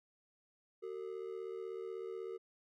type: ring-modulated tone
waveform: triangle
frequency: 415.3 Hz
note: G#4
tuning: in tune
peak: -36 dBFS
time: 0.82-2.38 s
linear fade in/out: 20 ms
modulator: 38.1 Hz
effects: none